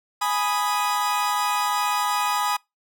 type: chord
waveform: 40% pulse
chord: G# minor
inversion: none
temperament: equal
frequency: 830.6 / 987.8 / 1244.5 Hz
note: G#5 / B5 / D#6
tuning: 0 / 0 / 0 cents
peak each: -25 dBFS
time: 0.21-2.57 s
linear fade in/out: 10 ms
effects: noise-tail reverb RT60 0.2 s tail -25 dB re dry